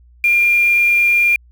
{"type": "tone with quantisation", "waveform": "sine", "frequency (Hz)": 2397, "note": "D7", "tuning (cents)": 35, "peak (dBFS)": -10, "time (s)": [0.24, 1.36], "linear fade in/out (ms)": 2, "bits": 5, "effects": ["added 60 Hz sine -44 dBFS peak until 1.51 s"]}